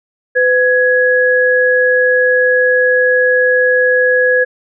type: tone pair together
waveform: sine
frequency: 503.9 / 1671 Hz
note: B4 / G#6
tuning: +35 / +10 cents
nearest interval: octave + major sixth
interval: 2075 cents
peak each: -11 dBFS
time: 0.35-4.45 s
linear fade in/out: 20 ms
effects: none